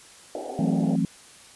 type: band-pass noise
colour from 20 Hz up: white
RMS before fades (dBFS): -34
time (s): 0.35-0.96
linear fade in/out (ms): 2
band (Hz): 250 to 810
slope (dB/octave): 96
type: chord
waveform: sine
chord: F# half-diminished seventh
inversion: third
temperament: equal with one note detuned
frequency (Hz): 164.81 / 185 / 220 / 265.4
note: E3 / F#3 / A3 / C4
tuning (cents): 0 / 0 / 0 / +25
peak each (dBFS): -26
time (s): 0.59-1.05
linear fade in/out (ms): 2
effects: white hiss -49 dBFS RMS until 1.55 s + resampled to 24000 Hz

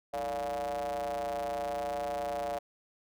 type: ring-modulated tone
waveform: square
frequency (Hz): 65.6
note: C2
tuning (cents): +5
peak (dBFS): -30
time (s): 0.13-2.59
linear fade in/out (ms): 10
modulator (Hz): 642
effects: none

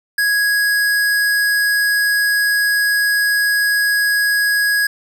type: tone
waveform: square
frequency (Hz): 1661.2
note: G#6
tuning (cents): 0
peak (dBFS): -14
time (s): 0.18-4.87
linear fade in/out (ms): 5
effects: none

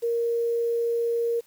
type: tone with quantisation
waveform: sine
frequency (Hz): 467.3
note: A#4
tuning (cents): +4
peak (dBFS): -22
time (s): 0.02-1.41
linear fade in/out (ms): 20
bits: 8
effects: white hiss -60 dBFS RMS until 1.46 s + high-pass 80 Hz 12 dB/octave

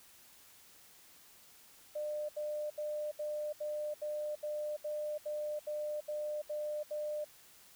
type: tone bursts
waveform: sine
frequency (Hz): 600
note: D5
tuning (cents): +37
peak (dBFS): -35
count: 13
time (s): 1.95-7.246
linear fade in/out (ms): 10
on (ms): 340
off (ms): 73
effects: white hiss -60 dBFS RMS until 7.75 s

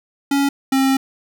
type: tone pair in turn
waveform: square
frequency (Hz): 279.3 / 267.9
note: C#4 / C4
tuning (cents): +13 / +41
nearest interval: minor second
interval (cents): 72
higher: first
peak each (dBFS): -15 / -14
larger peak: second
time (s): 0.31-0.49 / 0.72-0.97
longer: second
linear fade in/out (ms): 5
effects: none

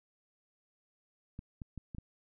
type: clicks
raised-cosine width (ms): 5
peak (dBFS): -30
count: 5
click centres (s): 1.391 / 1.618 / 1.777 / 1.948 / 1.984
effects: none

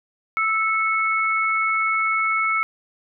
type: tone pair together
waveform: sine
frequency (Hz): 1315.9 / 2200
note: E6 / C#7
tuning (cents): -3 / -14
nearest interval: major sixth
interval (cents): 889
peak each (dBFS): -21 / -21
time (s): 0.37-2.63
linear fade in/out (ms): 0
effects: none

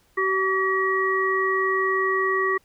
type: harmonic tone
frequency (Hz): 381.5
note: G4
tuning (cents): -47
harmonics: 1 / 3 / 5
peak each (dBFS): -24 / -24 / -24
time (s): 0.17-2.58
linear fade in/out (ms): 10
effects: pink hiss -62 dBFS RMS until 2.64 s

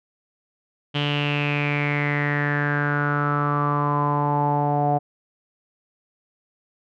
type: tone with low-pass filter sweep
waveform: sawtooth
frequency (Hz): 145.6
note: D3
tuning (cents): -15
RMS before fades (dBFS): -22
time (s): 0.94-4.99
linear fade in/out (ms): 20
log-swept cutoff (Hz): 3100 to 720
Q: 7.7
effects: none

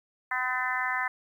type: harmonic tone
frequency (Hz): 253.9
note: B3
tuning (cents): +48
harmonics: 3 / 4 / 5 / 6 / 7 / 8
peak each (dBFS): -36 / -33 / -36 / -35 / -31 / -34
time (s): 0.31-1.08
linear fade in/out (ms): 5
effects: 10-bit

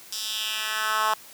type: tone with high-pass filter sweep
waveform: 10% pulse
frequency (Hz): 216.8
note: A3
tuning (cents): -25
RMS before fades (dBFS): -27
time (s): 0.12-1.14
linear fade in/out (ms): 5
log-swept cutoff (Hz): 4900 to 950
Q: 2.2
effects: white hiss -47 dBFS RMS until 1.33 s + high-pass 100 Hz 12 dB/octave

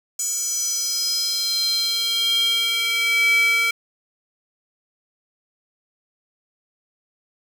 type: tone with high-pass filter sweep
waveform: square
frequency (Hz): 459.1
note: A#4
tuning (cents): -26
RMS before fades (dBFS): -21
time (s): 0.19-3.71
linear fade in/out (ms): 5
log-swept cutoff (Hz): 7000 to 2000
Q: 6.1
effects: 7-bit

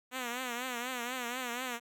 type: tone with vibrato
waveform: 5% pulse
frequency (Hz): 247.1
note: B3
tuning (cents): +1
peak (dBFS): -24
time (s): 0.11-1.8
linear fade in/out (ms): 50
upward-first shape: triangle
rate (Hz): 4.1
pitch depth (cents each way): 110
effects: none

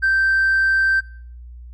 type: tone with tanh clipping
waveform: triangle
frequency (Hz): 1562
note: G6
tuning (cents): -7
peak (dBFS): -14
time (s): 0.02-1.01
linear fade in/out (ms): 20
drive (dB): 5
effects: noise-tail reverb RT60 0.5 s tail -21 dB re dry + added 60 Hz sine -35 dBFS peak until 1.73 s

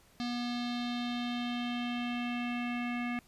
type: tone with low-pass filter sweep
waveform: square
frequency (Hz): 241.8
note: B3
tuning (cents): -36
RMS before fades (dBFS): -35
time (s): 0.2-3.19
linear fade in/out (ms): 0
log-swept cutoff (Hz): 4400 to 2300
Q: 3.6
effects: pink hiss -63 dBFS RMS until 3.27 s + resampled to 32000 Hz

